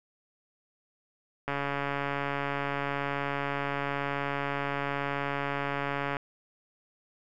click train, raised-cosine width 0.5 ms, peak -16 dBFS, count 662, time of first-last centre 1.48-6.168 s, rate 141 Hz, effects none

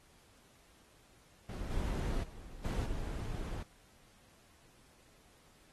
brown noise with level steps, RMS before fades -40 / -35 / -50 / -34 / -39 dBFS, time 1.49-3.63 s, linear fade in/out 5 ms, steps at 1.7 / 2.23 / 2.64 / 2.85 s, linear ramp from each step 10 ms, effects pink hiss -65 dBFS RMS until 5.72 s + AAC 32 kbps

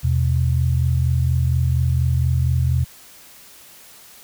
sine tone pair together, 82 / 126.24 Hz, E2 / B2, -9 / +38 cents, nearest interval perfect fifth, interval 747 cents, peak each -18 dBFS, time 0.03-2.85 s, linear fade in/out 20 ms, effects white hiss -45 dBFS RMS until 4.23 s

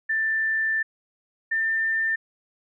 sine tone pair in turn, 1774 / 1793.6 Hz, A6 / A6, +14 / +33 cents, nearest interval unison, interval 19 cents, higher second, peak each -21 / -21 dBFS, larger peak neither, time 0.09-0.83 / 1.51-2.16 s, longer first, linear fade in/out 10 ms, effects none

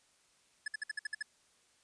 square tone bursts, 1714 Hz, A6, 46 cents flat, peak -35 dBFS, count 8, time 0.66-1.226 s, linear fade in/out 5 ms, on 20 ms, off 58 ms, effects white hiss -69 dBFS RMS until 1.83 s + resampled to 22050 Hz

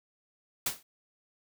white noise with exponential decay, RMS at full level -26 dBFS, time 0.66-0.83 s, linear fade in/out 5 ms, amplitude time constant 36 ms, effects none

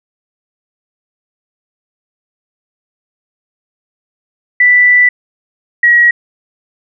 sine tone pair in turn, 1975.5 / 1908.2 Hz, B6 / A#6, 0 / +40 cents, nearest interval minor second, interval 60 cents, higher first, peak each -4 dBFS, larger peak neither, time 4.6-5.09 / 5.83-6.11 s, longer first, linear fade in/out 5 ms, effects none

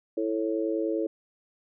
harmonic tone, 110 Hz, A2, in tune, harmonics 3 / 4 / 5, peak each -28 / -30 / -32 dBFS, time 0.17-1.07 s, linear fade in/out 5 ms, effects none

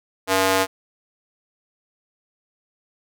square tone with high-pass filter, 95.3 Hz, G2, 48 cents flat, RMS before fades -19 dBFS, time 0.27-0.67 s, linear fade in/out 50 ms, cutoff 540 Hz, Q 0.92, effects none

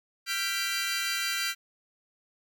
20% pulse chord, G dominant seventh, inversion third, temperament equal with one note detuned, 1376.9 / 1568 / 1975.5 / 2349 Hz, F6 / G6 / B6 / D7, -25 / 0 / 0 / 0 cents, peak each -29 dBFS, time 0.26-1.55 s, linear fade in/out 50 ms, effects none

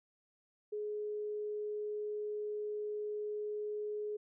sine tone, 420.3 Hz, G#4, 21 cents sharp, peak -36 dBFS, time 0.72-4.17 s, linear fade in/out 10 ms, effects none

